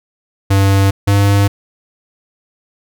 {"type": "tone pair in turn", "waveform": "square", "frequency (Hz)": [98, 100.29], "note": ["G2", "G2"], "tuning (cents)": [0, 40], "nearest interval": "unison", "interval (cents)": 40, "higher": "second", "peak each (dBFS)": -9, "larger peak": "neither", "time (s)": [[0.5, 0.91], [1.07, 1.48]], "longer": "neither", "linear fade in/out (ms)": 10, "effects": []}